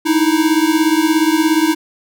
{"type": "beating tone pair", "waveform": "square", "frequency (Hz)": [308.3, 325.3], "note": ["D#4", "E4"], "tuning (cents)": [-16, -23], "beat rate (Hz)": 17, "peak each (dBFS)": -15, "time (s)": [0.05, 1.75], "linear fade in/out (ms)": 20, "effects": []}